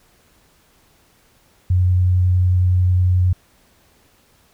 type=tone with vibrato; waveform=sine; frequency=90.8 Hz; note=F#2; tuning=32 cents flat; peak=-12 dBFS; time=1.7-3.33 s; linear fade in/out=5 ms; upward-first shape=sine; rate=11 Hz; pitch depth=9 cents each way; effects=pink hiss -56 dBFS RMS until 4.53 s

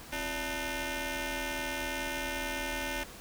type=ring-modulated tone; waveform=10% pulse; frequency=307.4 Hz; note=D#4; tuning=21 cents flat; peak=-22 dBFS; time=0.12-3.04 s; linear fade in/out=10 ms; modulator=1190 Hz; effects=pink hiss -48 dBFS RMS until 3.2 s

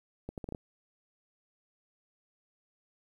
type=accelerating click train; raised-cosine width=2 ms; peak=-25 dBFS; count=6; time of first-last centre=0.29-0.548 s; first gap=88 ms; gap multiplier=0.73; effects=10-bit

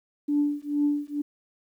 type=tone with tremolo; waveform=sine; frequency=291.6 Hz; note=D4; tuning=12 cents flat; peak=-18 dBFS; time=0.28-1.22 s; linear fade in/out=10 ms; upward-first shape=triangle; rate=2.2 Hz; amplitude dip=100%; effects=tanh soft clip ceiling -14 dBFS + 10-bit

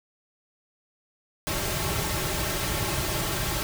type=noise with comb filter; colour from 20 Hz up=pink; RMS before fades=-28 dBFS; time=1.47-3.63 s; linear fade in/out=0 ms; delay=4.1 ms; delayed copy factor=-0.7; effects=none

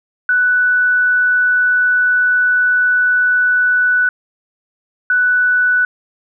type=tone pair in turn; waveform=sine; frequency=1486 / 1486 Hz; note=F#6 / F#6; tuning=+7 / +7 cents; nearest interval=unison; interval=0 cents; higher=neither; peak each=-10 dBFS; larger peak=neither; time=0.29-4.09 / 5.1-5.85 s; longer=first; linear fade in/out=2 ms; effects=none

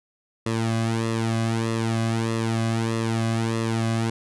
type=tone with flanger; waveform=sawtooth; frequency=113.5 Hz; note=A#2; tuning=46 cents flat; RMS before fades=-24 dBFS; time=0.46-4.1 s; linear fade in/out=5 ms; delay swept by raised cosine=1.3 to 2.21 ms; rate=1.6 Hz; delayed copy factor=-0.75; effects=resampled to 24000 Hz

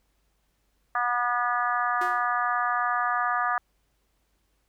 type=harmonic tone; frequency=242.8 Hz; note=B3; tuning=29 cents flat; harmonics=3 / 4 / 5 / 6 / 7 / 8; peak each=-29 / -33 / -26 / -34 / -31 / -41 dBFS; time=0.95-3.58 s; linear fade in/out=2 ms
type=tone with exponential decay; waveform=sawtooth; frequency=358.7 Hz; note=F4; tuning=46 cents sharp; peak=-28 dBFS; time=2.01-2.34 s; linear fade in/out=5 ms; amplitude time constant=70 ms
effects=added 50 Hz sine -70 dBFS peak until 4.68 s + pink hiss -73 dBFS RMS until 4.68 s

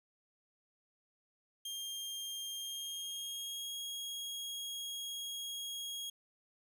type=tone with pitch glide; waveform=sawtooth; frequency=3206 to 3287 Hz; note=G7 to G#7; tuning=+38 to -19 cents; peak=-37 dBFS; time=1.65-6.1 s; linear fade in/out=5 ms; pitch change=+43 cents; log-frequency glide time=2.55-3.78 s; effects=none

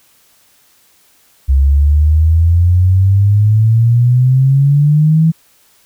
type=exponential sweep; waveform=sine; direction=up; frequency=66.5 to 163.9 Hz; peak=-6 dBFS; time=1.48-5.32 s; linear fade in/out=20 ms; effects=white hiss -51 dBFS RMS until 5.85 s

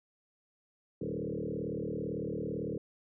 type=tone with frequency modulation; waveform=sine; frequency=310 Hz; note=D#4; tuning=6 cents flat; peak=-33 dBFS; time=1.01-2.78 s; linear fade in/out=5 ms; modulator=37.9 Hz; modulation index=4.9; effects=none

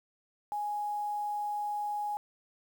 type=tone with quantisation; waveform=sine; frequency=830.6 Hz; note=G#5; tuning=in tune; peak=-31 dBFS; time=0.52-2.17 s; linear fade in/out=0 ms; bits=9; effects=none

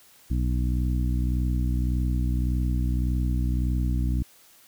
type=harmonic tone; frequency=61.74 Hz; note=B1; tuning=in tune; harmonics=1 / 2 / 3 / 4 / 5; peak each=-23 / -29 / -34 / -34 / -37 dBFS; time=0.3-4.23 s; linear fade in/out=10 ms; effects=white hiss -55 dBFS RMS until 4.67 s

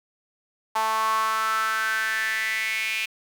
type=tone with high-pass filter sweep; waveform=sawtooth; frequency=220 Hz; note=A3; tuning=in tune; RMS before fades=-25 dBFS; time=0.75-3.06 s; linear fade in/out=10 ms; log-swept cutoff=930 to 2500 Hz; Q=6.8; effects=9-bit

